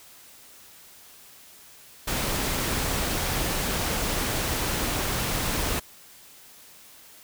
pink noise, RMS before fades -27 dBFS, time 2.07-5.8 s, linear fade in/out 10 ms, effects white hiss -50 dBFS RMS until 7.23 s

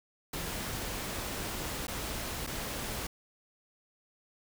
pink noise with dropouts, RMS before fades -37 dBFS, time 0.33-3.07 s, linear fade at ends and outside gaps 5 ms, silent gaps 1.87-1.88 / 2.467-2.472 s, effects none

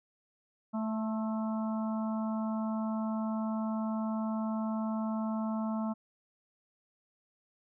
harmonic tone with a mistuned harmonic, 220 Hz, A3, in tune, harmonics 1 / 3 / 4 / 5 / 6, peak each -31 / -41 / -43 / -45 / -47 dBFS, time 0.73-5.94 s, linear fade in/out 20 ms, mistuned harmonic 5, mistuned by -32 cents, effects none

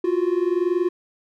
triangle tone pair together, 346.5 / 367.1 Hz, F4 / F#4, -14 / -14 cents, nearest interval minor second, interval 100 cents, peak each -19 / -20 dBFS, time 0.04-0.89 s, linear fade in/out 5 ms, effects none

